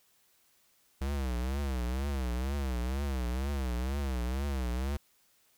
square tone with vibrato, 65.41 Hz, C2, in tune, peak -31 dBFS, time 1.01-4.97 s, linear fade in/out 5 ms, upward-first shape triangle, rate 2.1 Hz, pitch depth 180 cents each way, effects white hiss -68 dBFS RMS until 5.57 s

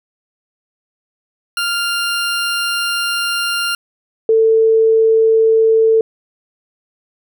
20% pulse / sine tone pair in turn, 1396.9 / 445.8 Hz, F6 / A4, 0 / +23 cents, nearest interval octave + minor sixth, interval 1977 cents, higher first, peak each -11 / -8 dBFS, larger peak second, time 1.57-3.75 / 4.29-6.01 s, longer first, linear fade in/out 2 ms, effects none

